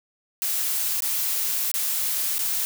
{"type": "noise with dropouts", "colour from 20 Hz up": "blue", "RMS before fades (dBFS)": -25, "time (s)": [0.42, 2.65], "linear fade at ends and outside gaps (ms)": 0, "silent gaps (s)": [[1.005, 1.022], [1.715, 1.74], [2.382, 2.391]], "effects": []}